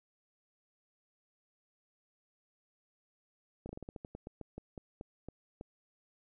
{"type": "slowing click train", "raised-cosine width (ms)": 2, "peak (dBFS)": -30, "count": 16, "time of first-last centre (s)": [3.66, 5.611], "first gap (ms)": 32, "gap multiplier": 1.18, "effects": []}